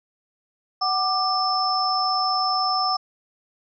sine tone cluster, 749 / 1185 / 5280 Hz, F#5 / D6 / E8, +21 / +15 / +2 cents, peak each -24 dBFS, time 0.81-2.97 s, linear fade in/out 10 ms, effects none

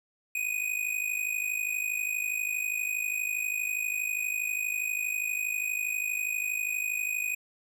square tone with amplitude modulation, 2489 Hz, D#7, in tune, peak -26 dBFS, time 0.35-7.35 s, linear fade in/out 5 ms, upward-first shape sine, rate 52.4 Hz, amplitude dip 75%, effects none

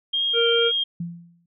sine tone with vibrato, 3208 Hz, G7, 39 cents sharp, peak -20 dBFS, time 0.13-0.84 s, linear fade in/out 10 ms, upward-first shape triangle, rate 2.1 Hz, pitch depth 27 cents each way
harmonic tone, 466.2 Hz, A#4, in tune, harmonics 1 / 3 / 5 / 6, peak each -19 / -26 / -33 / -38 dBFS, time 0.33-0.72 s, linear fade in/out 50 ms
sine tone with exponential decay, 171 Hz, F3, 36 cents flat, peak -24 dBFS, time 1-1.46 s, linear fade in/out 5 ms, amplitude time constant 100 ms
effects none

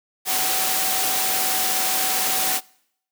sine tone in noise, 756 Hz, F#5, 37 cents sharp, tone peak -30 dBFS, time 0.25-2.61 s, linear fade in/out 50 ms, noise white, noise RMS -22 dBFS, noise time 0.25-2.61 s, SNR -11 dB, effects noise-tail reverb RT60 0.7 s tail -24 dB re dry + high-pass 200 Hz 12 dB/octave

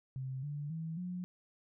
sine tone with pitch steps, 131.6 / 146.02 / 162.02 / 179.77 Hz, C3 / D3 / E3 / F#3, +10 / -10 / -30 / -50 cents, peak -37 dBFS, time 0.16-1.24 s, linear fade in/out 0 ms, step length 270 ms, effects none

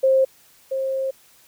sine tone pair in turn, 530 / 532.8 Hz, C5 / C5, +22 / +31 cents, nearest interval unison, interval 9 cents, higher second, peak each -13 / -21 dBFS, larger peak first, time 0.03-0.25 / 0.71-1.11 s, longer second, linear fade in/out 10 ms, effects white hiss -54 dBFS RMS until 1.47 s

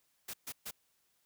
white noise bursts, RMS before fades -42 dBFS, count 3, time 0.28-0.711 s, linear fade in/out 10 ms, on 57 ms, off 130 ms, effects white hiss -75 dBFS RMS until 1.25 s

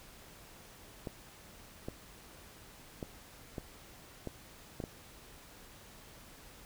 clicks, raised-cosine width 2 ms, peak -25 dBFS, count 7, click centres 1.072 / 1.885 / 3.028 / 3.582 / 4.273 / 4.802 / 4.839 s, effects pink hiss -55 dBFS RMS until 6.65 s

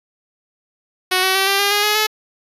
5% pulse tone with pitch steps, 370 / 378 / 386.2 / 394.5 / 403 / 411.7 / 420.6 / 429.7 Hz, F#4 / F#4 / G4 / G4 / G4 / G#4 / G#4 / A4, 0 / +37 / -26 / +11 / +48 / -15 / +22 / -41 cents, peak -3 dBFS, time 1.11-2.07 s, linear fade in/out 10 ms, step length 120 ms, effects resampled to 32000 Hz

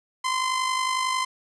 sawtooth tone with amplitude modulation, 1033 Hz, C6, 22 cents flat, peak -17 dBFS, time 0.24-1.25 s, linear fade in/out 10 ms, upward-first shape sine, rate 51 Hz, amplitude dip 50%, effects resampled to 22050 Hz + 9-bit

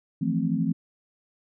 sine chord, F major seventh, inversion third, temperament equal with one note detuned, 162.26 / 174.61 / 220 / 261.6 Hz, E3 / F3 / A3 / C4, -27 / 0 / 0 / 0 cents, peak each -28 dBFS, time 0.21-0.73 s, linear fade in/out 10 ms, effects none

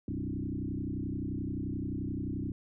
sine tone with frequency modulation, 191.6 Hz, G3, 39 cents flat, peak -32 dBFS, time 0.08-2.52 s, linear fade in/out 2 ms, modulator 31.5 Hz, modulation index 4.1, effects none

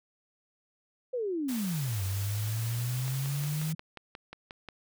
sine exponential two-way sweep, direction down then up, 523.3 to 94 to 160.6 Hz, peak -29 dBFS, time 1.13-3.75 s, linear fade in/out 10 ms, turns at 2.03 s
white noise, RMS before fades -41 dBFS, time 1.48-3.73 s, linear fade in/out 10 ms
click train, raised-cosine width 0.3 ms, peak -26 dBFS, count 10, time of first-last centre 3.08-4.687 s, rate 5.6 Hz
effects none

